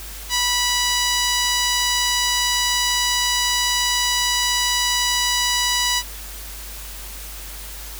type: tone with band-pass filter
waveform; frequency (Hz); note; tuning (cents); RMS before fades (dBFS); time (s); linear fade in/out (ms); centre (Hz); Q
sawtooth; 981; B5; -12; -20; 0.29-6.03; 50; 5200; 1
effects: added 50 Hz sine -35 dBFS peak until 7.99 s + white hiss -36 dBFS RMS until 7.99 s